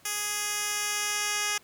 10% pulse tone with band-pass filter sweep, 415.3 Hz, G#4, in tune, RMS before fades -30 dBFS, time 0.05-1.58 s, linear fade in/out 5 ms, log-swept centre 9700 to 5700 Hz, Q 0.72, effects pink hiss -58 dBFS RMS until 1.63 s + high-pass 80 Hz 12 dB/octave

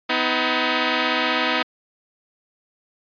5% pulse tone pair together, 251.2 / 318.1 Hz, B3 / D#4, +30 / +38 cents, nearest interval major third, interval 408 cents, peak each -10 dBFS, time 0.09-1.63 s, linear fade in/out 10 ms, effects resampled to 11025 Hz

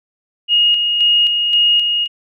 sine tone with tremolo, 2865 Hz, F7, 44 cents sharp, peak -9 dBFS, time 0.48-2.08 s, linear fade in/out 50 ms, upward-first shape square, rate 1.9 Hz, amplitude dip 40%, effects none

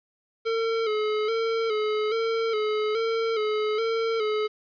square tone with vibrato, 440 Hz, A4, in tune, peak -24 dBFS, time 0.45-4.48 s, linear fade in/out 20 ms, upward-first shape square, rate 1.2 Hz, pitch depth 52 cents each way, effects resampled to 11025 Hz + 9-bit

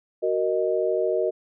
sine chord, D# minor, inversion first, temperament just, 373.4 / 466.7 / 622.3 Hz, F#4 / A#4 / D#5, +16 / +2 / 0 cents, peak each -25 dBFS, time 0.22-1.31 s, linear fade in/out 20 ms, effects none

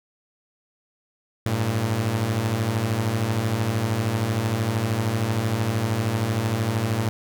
sawtooth beating tone pair, 100.5 / 113.5 Hz, G2 / A#2, +44 / -46 cents, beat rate 13 Hz, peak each -23 / -19 dBFS, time 1.46-7.09 s, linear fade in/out 0 ms, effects none

